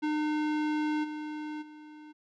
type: tone with level steps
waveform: square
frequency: 303.5 Hz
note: D#4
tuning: 43 cents flat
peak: -28 / -36 / -47 dBFS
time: 0.02-2.13 s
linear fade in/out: 20 ms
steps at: 1.03 / 1.61 s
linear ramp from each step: 20 ms
effects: low-pass 3000 Hz 12 dB/octave